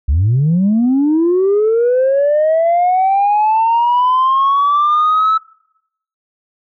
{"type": "linear sweep", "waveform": "sine", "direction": "up", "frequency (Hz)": [62.9, 1313], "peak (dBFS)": -8, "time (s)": [0.08, 5.38], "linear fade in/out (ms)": 10, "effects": ["noise-tail reverb RT60 0.8 s tail -24 dB re dry", "tanh soft clip ceiling -7 dBFS"]}